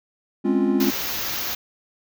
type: chord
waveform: triangle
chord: Db major seventh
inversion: second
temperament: equal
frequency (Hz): 207.7 / 261.6 / 277.2 / 349.2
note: Ab3 / C4 / Db4 / F4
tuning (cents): 0 / 0 / 0 / 0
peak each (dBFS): -21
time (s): 0.44-0.91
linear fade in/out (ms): 20
type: band-stop noise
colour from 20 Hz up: white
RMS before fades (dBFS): -27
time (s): 0.8-1.55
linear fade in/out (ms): 5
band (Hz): 6800 to 12000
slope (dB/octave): 96
effects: none